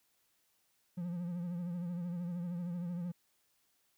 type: tone with vibrato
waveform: triangle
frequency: 174.61 Hz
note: F3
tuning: in tune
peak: -34 dBFS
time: 0.97-3.12 s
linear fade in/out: 10 ms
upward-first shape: triangle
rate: 13 Hz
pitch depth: 70 cents each way
effects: white hiss -75 dBFS RMS until 3.97 s